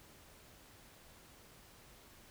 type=silence; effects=pink hiss -60 dBFS RMS until 2.3 s